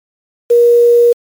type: tone with quantisation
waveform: sine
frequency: 475.3 Hz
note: A#4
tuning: 34 cents sharp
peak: -4 dBFS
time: 0.5-1.13 s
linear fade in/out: 10 ms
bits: 5
effects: MP3 96 kbps